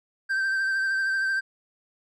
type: tone with vibrato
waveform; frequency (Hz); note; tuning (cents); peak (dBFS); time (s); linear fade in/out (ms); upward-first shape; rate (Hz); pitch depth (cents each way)
triangle; 1564; G6; -4; -21; 0.29-1.41; 20; sine; 13; 25
effects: resampled to 24000 Hz